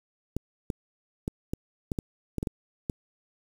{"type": "clicks", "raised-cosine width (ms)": 3, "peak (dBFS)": -16, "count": 10, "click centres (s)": [0.366, 0.702, 1.279, 1.535, 1.918, 1.988, 2.383, 2.429, 2.472, 2.898], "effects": ["7-bit"]}